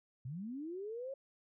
sine linear sweep, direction up, 116.4 to 554.4 Hz, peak -40 dBFS, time 0.25-1.14 s, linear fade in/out 5 ms, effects none

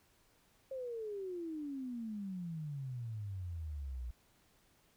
sine exponential sweep, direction down, 540 to 58.27 Hz, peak -39 dBFS, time 0.71-4.11 s, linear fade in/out 5 ms, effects pink hiss -70 dBFS RMS until 4.96 s

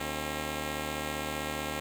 5% pulse tone pair together, 75.4 / 268.9 Hz, D2 / C4, +46 / +47 cents, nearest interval octave + minor seventh, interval 2201 cents, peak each -24 dBFS, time 0-1.8 s, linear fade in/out 5 ms, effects none

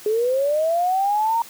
sine linear sweep, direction up, 415.3 to 937 Hz, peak -17 dBFS, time 0.06-1.42 s, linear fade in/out 2 ms, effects white hiss -42 dBFS RMS until 1.49 s + high-pass 150 Hz 12 dB/octave

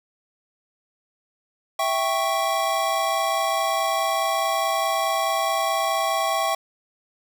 square chord, C# diminished, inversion first, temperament equal, 659.3 / 784 / 1108.7 Hz, E5 / G5 / C#6, 0 / 0 / 0 cents, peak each -26 dBFS, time 1.79-6.55 s, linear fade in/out 5 ms, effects none

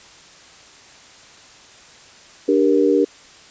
sine chord, G minor, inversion second, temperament just, 294 / 392 / 470.4 Hz, D4 / G4 / Bb4, +2 / 0 / +16 cents, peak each -17 dBFS, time 2.48-3.05 s, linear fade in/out 10 ms, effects white hiss -45 dBFS RMS until 3.5 s + resampled to 16000 Hz

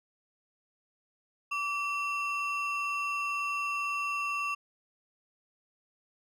triangle ring-modulated tone, 1934 Hz, B6, 37 cents flat, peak -25 dBFS, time 1.51-4.55 s, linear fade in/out 10 ms, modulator 777 Hz, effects none

